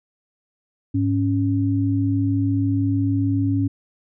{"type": "tone pair together", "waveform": "sine", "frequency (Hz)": [103.8, 277.3], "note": ["G#2", "C#4"], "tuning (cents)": [0, 1], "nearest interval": "octave + perfect fourth", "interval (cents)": 1701, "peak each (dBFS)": [-20, -20], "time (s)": [0.94, 3.68], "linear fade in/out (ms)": 10, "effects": []}